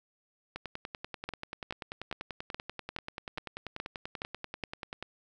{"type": "two click trains", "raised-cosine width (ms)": 0.3, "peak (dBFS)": [-22, -19], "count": [47, 9], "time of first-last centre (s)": [[0.56, 5.026], [1.29, 4.637]], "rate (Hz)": [10.3, 2.39], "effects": []}